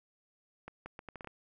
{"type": "accelerating click train", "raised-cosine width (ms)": 0.5, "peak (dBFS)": -29, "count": 8, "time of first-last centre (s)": [0.68, 1.273], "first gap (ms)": 180, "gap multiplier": 0.73, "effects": []}